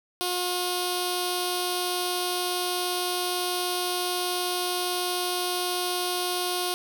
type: tone with notch filter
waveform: 5% pulse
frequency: 358.7 Hz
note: F4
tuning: 46 cents sharp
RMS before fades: -28 dBFS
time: 0.21-6.74 s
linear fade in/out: 0 ms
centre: 1900 Hz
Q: 0.7
effects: none